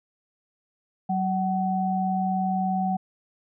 sine tone pair together, 188.2 / 752.8 Hz, F#3 / F#5, +30 / +30 cents, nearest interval 2 octaves, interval 2400 cents, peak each -25 dBFS, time 1.09-2.97 s, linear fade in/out 10 ms, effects none

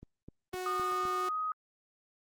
click train, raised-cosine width 3 ms, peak -34 dBFS, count 5, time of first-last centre 0.03-1.053 s, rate 3.91 Hz
sawtooth tone, 367.7 Hz, F#4, 11 cents flat, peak -32 dBFS, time 0.53-1.29 s, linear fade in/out 5 ms
sine tone with pitch glide, 1227 to 1255.7 Hz, D#6 to D#6, -25 to +15 cents, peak -31 dBFS, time 0.66-1.52 s, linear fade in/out 2 ms, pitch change +40 cents, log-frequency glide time 1.18-1.36 s
effects Opus 24 kbps

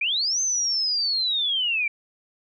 sine linear two-way sweep, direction up then down, 2300 to 6290 to 2300 Hz, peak -21 dBFS, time 0.01-1.88 s, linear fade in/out 5 ms, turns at 0.41 s, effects none

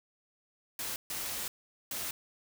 white noise bursts at uneven times, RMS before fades -37 dBFS, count 3, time 0.79-0.96 / 1.1-1.48 / 1.91-2.11 s, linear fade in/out 2 ms, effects none

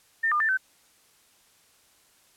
sine tone with pitch steps, 1807 / 1205 / 1776 / 1533 Hz, A6 / D6 / A6 / G6, +46 / +44 / +16 / -39 cents, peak -21 dBFS, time 0.23-0.574 s, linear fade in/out 10 ms, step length 86 ms, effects white hiss -61 dBFS RMS until 2.36 s + low-pass 12000 Hz 12 dB/octave

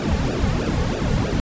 brown noise with flanger, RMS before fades -21 dBFS, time 0-1.4 s, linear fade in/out 0 ms, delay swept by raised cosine 0.93 to 3.13 ms, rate 3.1 Hz, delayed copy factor -1, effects resampled to 16000 Hz

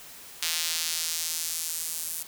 square tone with high-pass filter sweep, 81.8 Hz, E2, 13 cents flat, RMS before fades -31 dBFS, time 0.42-2.23 s, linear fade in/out 5 ms, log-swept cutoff 3500 to 9800 Hz, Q 0.94, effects white hiss -46 dBFS RMS until 2.27 s

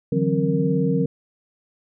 sine tone cluster, 149.3 / 167.5 / 186.4 / 268.2 / 464.7 Hz, D3 / E3 / F#3 / C4 / A#4, +29 / +28 / +13 / +43 / -5 cents, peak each -24 dBFS, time 0.12-1.06 s, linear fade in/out 5 ms, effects none

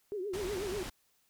sine tone with vibrato, 389.7 Hz, G4, 10 cents flat, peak -34 dBFS, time 0.12-0.83 s, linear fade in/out 0 ms, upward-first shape triangle, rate 8.2 Hz, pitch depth 180 cents each way
pink low-pass noise, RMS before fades -42 dBFS, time 0.33-0.9 s, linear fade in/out 10 ms, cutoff 10000 Hz, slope 12 dB/octave
effects white hiss -72 dBFS RMS until 1.29 s

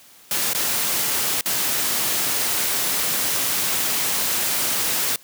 white noise with dropouts, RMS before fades -22 dBFS, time 0.31-5.16 s, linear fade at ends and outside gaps 2 ms, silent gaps 0.534-0.548 / 1.41-1.458 s, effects white hiss -49 dBFS RMS until 5.23 s + high-pass 100 Hz 12 dB/octave

